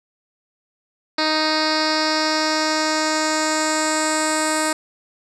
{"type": "tone with low-pass filter sweep", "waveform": "10% pulse", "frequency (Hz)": 311.1, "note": "D#4", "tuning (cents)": 0, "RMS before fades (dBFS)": -20, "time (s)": [1.18, 4.73], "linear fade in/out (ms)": 5, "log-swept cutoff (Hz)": [4400, 8900], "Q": 3.5, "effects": []}